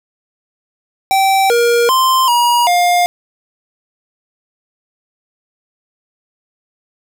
square tone with pitch steps, 775 / 473 / 1043 / 957 / 707 Hz, G5 / A#4 / C6 / A#5 / F5, -20 / +25 / -6 / +45 / +21 cents, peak -10 dBFS, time 1.11-3.06 s, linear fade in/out 0 ms, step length 390 ms, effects none

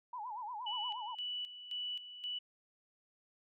sine tone with vibrato, 914 Hz, A#5, 34 cents flat, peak -40 dBFS, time 0.13-1.15 s, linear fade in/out 5 ms, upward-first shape sine, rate 8.5 Hz, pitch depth 180 cents each way
sine tone with tremolo, 2960 Hz, F#7, in tune, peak -37 dBFS, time 0.66-2.39 s, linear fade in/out 10 ms, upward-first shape square, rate 1.9 Hz, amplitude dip 70%
effects none

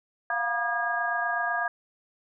sine tone cluster, 695 / 723 / 960 / 1213 / 1638 Hz, F5 / F#5 / B5 / D#6 / G#6, -9 / -40 / -49 / -44 / -24 cents, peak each -31 / -37 / -34 / -33 / -28 dBFS, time 0.3-1.68 s, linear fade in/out 2 ms, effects none

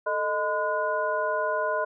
sine tone cluster, 440.7 / 620 / 1018 / 1452 Hz, A4 / D#5 / C6 / F#6, +3 / -6 / -48 / -33 cents, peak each -33 / -27 / -29 / -31 dBFS, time 0.06-1.85 s, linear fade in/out 10 ms, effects none

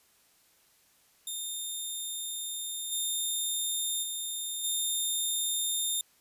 10% pulse tone with level steps, 3639 Hz, A#7, 42 cents flat, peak -26 / -21 / -25 / -20 dBFS, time 1.27-6.01 s, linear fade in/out 2 ms, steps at 2.91 / 4.02 / 4.63 s, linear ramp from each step 20 ms, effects white hiss -65 dBFS RMS until 6.2 s + resampled to 32000 Hz

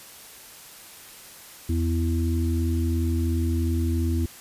harmonic tone, 82.9 Hz, E2, 10 cents sharp, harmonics 1 / 3 / 4, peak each -22 / -29 / -30 dBFS, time 1.69-4.26 s, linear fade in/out 5 ms, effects white hiss -45 dBFS RMS until 4.4 s + resampled to 32000 Hz

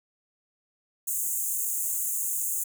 pink high-pass noise, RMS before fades -29 dBFS, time 1.07-2.64 s, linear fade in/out 10 ms, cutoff 6600 Hz, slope 96 dB/octave, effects none

